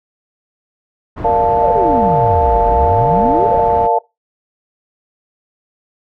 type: low-pass noise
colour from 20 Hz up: pink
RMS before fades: -25 dBFS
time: 1.16-3.88 s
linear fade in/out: 20 ms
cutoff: 970 Hz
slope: 12 dB/octave
type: chord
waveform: sine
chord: Bb major seventh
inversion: none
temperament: equal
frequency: 466.2 / 587.3 / 698.5 / 880 Hz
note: Bb4 / D5 / F5 / A5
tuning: 0 / 0 / 0 / 0 cents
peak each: -16 / -20 / -15 / -14 dBFS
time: 1.24-3.99 s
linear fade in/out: 10 ms
type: exponential two-way sweep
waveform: sine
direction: down then up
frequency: 652 to 40.95 to 652 Hz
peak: -16 dBFS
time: 1.61-3.61 s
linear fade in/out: 10 ms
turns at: 2.64 s
effects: noise-tail reverb RT60 0.2 s tail -21 dB re dry